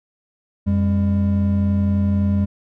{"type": "tone pair together", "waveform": "triangle", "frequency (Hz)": [89.5, 200.9], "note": ["F2", "G3"], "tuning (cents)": [43, 43], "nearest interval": "octave + major second", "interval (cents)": 1400, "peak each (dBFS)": -16, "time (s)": [0.66, 2.46], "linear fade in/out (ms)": 20, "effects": []}